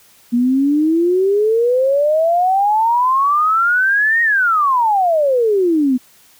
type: exponential two-way sweep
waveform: sine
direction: up then down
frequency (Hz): 235 to 1882 to 244.9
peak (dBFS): -11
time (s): 0.32-5.98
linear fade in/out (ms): 20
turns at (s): 4.22
effects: white hiss -49 dBFS RMS until 6.39 s